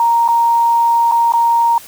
sine tone with dropouts, 932.3 Hz, A#5, in tune, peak -9 dBFS, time 0-1.78 s, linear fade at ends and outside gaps 2 ms, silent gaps 0.279-0.286 / 1.114-1.12 / 1.322-1.336 s, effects white hiss -37 dBFS RMS until 1.87 s

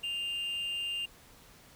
triangle tone with amplitude modulation, 2800 Hz, F7, 4 cents sharp, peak -29 dBFS, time 0.03-1.06 s, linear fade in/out 10 ms, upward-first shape sine, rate 284 Hz, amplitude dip 40%, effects pink hiss -57 dBFS RMS until 1.75 s

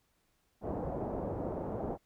white low-pass noise, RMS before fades -37 dBFS, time 0.61-1.98 s, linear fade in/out 50 ms, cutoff 700 Hz, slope 24 dB/octave, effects pink hiss -75 dBFS RMS until 2.05 s

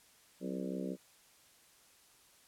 harmonic tone with a mistuned harmonic, 65.41 Hz, C2, in tune, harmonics 3 / 4 / 5 / 6 / 7 / 8 / 9, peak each -40 / -42 / -44 / -46 / -47 / -48 / -49 dBFS, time 0.4-0.97 s, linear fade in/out 50 ms, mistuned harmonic 3, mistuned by -91 cents, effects white hiss -64 dBFS RMS until 2.47 s + low-pass 12000 Hz 12 dB/octave

